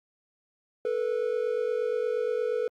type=tone pair together; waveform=triangle; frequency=440 / 488.5 Hz; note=A4 / B4; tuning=0 / -19 cents; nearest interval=major second; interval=181 cents; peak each=-27 / -26 dBFS; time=0.85-2.68 s; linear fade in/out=2 ms; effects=Opus 48 kbps